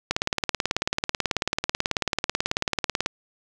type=click train; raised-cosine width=0.2 ms; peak=-5 dBFS; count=55; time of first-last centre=0.11-3.061 s; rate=18.3 Hz; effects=none